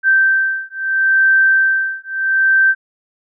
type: beating tone pair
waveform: sine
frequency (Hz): 1559 / 1559.75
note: G6 / G6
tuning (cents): -10 / -9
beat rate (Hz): 0.75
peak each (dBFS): -14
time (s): 0.03-2.75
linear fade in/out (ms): 50
effects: none